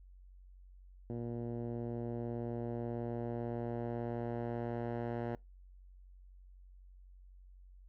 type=tone with low-pass filter sweep; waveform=10% pulse; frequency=118.2 Hz; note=A#2; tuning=24 cents sharp; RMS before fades=-39 dBFS; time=1.1-5.35 s; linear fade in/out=0 ms; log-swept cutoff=380 to 1200 Hz; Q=0.78; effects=noise-tail reverb RT60 0.2 s tail -24 dB re dry + added 46 Hz sine -54 dBFS peak until 7.88 s